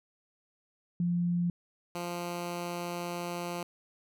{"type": "tone pair in turn", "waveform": ["sine", "10% pulse"], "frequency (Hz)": [174.2, 174.2], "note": ["F3", "F3"], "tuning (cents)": [-4, -4], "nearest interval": "unison", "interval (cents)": 0, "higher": "neither", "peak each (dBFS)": -26, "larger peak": "neither", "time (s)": [[1, 1.5], [1.95, 3.63]], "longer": "second", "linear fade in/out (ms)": 2, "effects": []}